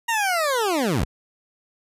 20% pulse linear sweep, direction down, 946 to 43.65 Hz, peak -15 dBFS, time 0.08-1.05 s, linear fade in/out 10 ms, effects resampled to 32000 Hz

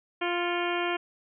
harmonic tone with a mistuned harmonic, 349.2 Hz, F4, in tune, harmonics 1 / 2 / 3 / 4 / 5 / 6 / 7 / 8 / 9, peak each -30 / -33 / -35 / -36 / -37 / -38 / -38 / -39 / -40 dBFS, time 0.21-0.97 s, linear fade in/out 10 ms, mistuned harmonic 6, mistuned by +71 cents, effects none

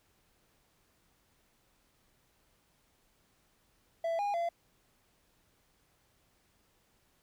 triangle tone with pitch steps, 665 / 815 / 682 Hz, E5 / G#5 / F5, +15 / -33 / -41 cents, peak -28 dBFS, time 4.04-4.49 s, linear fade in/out 5 ms, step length 150 ms, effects pink hiss -71 dBFS RMS until 7.22 s

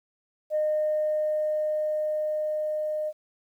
sine tone with level ramp, 612 Hz, D#5, 29 cents flat, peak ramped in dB -21 to -26 dBFS, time 0.5-3.13 s, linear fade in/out 50 ms, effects tanh soft clip ceiling -18 dBFS + 10-bit

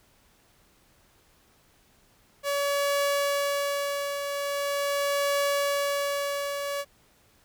sawtooth tone with tremolo, 567 Hz, C#5, 39 cents sharp, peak -19 dBFS, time 2.43-6.85 s, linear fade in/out 50 ms, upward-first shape triangle, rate 0.42 Hz, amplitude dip 55%, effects pink hiss -62 dBFS RMS until 7.44 s

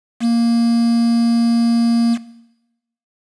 triangle tone with quantisation, 233.1 Hz, A#3, in tune, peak -10 dBFS, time 0.2-2.18 s, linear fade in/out 50 ms, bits 5, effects noise-tail reverb RT60 0.9 s tail -17 dB re dry + resampled to 22050 Hz

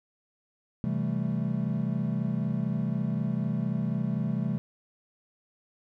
triangle chord, A minor seventh, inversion first, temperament equal, 130.81 / 164.81 / 196 / 220 Hz, C3 / E3 / G3 / A3, 0 / 0 / 0 / 0 cents, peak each -30 dBFS, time 0.84-4.58 s, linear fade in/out 0 ms, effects none

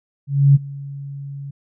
sine tone with ADSR envelope, 140 Hz, C#3, 18 cents sharp, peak -6 dBFS, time 0.27-1.51 s, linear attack 280 ms, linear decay 25 ms, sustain -22 dB, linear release 9 ms, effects none

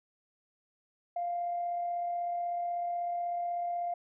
sine tone with amplitude modulation, 698 Hz, F5, 1 cent flat, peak -29 dBFS, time 1.16-3.94 s, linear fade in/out 5 ms, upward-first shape sine, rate 36.2 Hz, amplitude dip 25%, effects tanh soft clip ceiling -25 dBFS

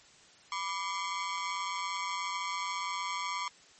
sawtooth ring-modulated tone, 1082 Hz, C#6, 42 cents flat, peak -26 dBFS, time 0.52-3.48 s, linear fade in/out 0 ms, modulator 91.4 Hz, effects white hiss -58 dBFS RMS until 3.79 s + MP3 32 kbps

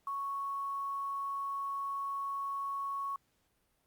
sine tone with quantisation, 1108.7 Hz, C#6, in tune, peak -34 dBFS, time 0.07-3.16 s, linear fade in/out 2 ms, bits 10, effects pink hiss -75 dBFS RMS until 3.86 s + Opus 48 kbps

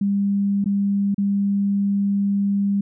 sine tone with dropouts, 200 Hz, G3, 35 cents sharp, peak -17 dBFS, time 0.01-2.81 s, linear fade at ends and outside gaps 5 ms, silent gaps 0.643-0.658 / 1.145-1.18 s, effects none

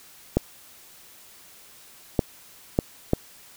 clicks, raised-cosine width 2 ms, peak -5 dBFS, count 4, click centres 0.37 / 2.192 / 2.789 / 3.134 s, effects white hiss -50 dBFS RMS until 3.56 s

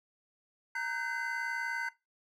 triangle tone cluster, 928 / 1514 / 1574 / 2046 Hz, A#5 / F#6 / G6 / C7, -8 / +39 / +7 / -39 cents, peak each -39 / -35 / -38 / -36 dBFS, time 0.75-1.89 s, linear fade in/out 5 ms, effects noise-tail reverb RT60 0.2 s tail -17 dB re dry

